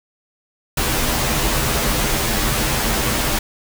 pink noise with comb filter, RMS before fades -19 dBFS, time 0.77-3.39 s, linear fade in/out 5 ms, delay 11 ms, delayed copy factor -0.95, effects none

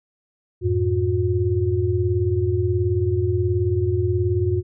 sine tone cluster, 89.1 / 107.7 / 360.6 Hz, F2 / A2 / F#4, +35 / -37 / -45 cents, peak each -22 dBFS, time 0.61-4.63 s, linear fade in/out 50 ms, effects none

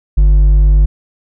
sine tone with hard clipping, 49.5 Hz, G1, 18 cents sharp, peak -6 dBFS, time 0.17-0.86 s, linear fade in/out 10 ms, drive 4 dB, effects none

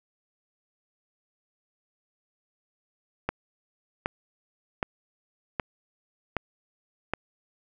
click train, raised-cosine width 0.5 ms, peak -11 dBFS, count 6, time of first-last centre 3.29-7.136 s, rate 1.3 Hz, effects none

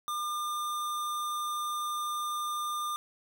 square tone, 1202 Hz, D6, 40 cents sharp, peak -32 dBFS, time 0.08-2.96 s, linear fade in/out 0 ms, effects none

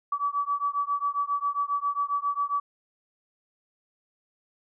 sine beating tone pair, 1143 / 1150.4 Hz, D6 / D6, -47 / -36 cents, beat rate 7.4 Hz, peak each -28 dBFS, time 0.12-2.6 s, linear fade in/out 5 ms, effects none

